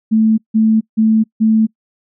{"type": "tone bursts", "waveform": "sine", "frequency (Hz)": 220, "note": "A3", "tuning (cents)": 0, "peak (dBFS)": -8, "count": 4, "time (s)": [0.11, 1.67], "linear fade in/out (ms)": 20, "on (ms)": 270, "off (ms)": 160, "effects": ["noise-tail reverb RT60 0.1 s tail -25 dB re dry"]}